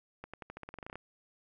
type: accelerating click train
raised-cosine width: 0.5 ms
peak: -28 dBFS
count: 14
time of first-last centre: 0.24-0.956 s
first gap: 96 ms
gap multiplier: 0.9
effects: none